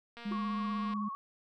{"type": "click train", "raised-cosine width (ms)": 0.3, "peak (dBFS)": -32, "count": 181, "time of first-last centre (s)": [0.17, 0.936], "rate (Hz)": 235}
{"type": "tone", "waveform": "sine", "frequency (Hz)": 207.7, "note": "G#3", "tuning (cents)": 0, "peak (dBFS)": -33, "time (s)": [0.25, 1.09], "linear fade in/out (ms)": 10}
{"type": "tone with exponential decay", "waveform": "triangle", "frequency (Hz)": 355.5, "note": "F4", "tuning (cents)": 31, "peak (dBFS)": -34, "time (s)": [0.31, 0.39], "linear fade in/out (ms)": 5, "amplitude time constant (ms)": 17}
{"type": "tone with vibrato", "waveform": "sine", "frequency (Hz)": 1108.7, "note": "C#6", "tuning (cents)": 0, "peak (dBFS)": -37, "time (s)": [0.32, 1.15], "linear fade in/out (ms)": 0, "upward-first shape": "sine", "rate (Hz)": 16, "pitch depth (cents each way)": 43}
{"effects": []}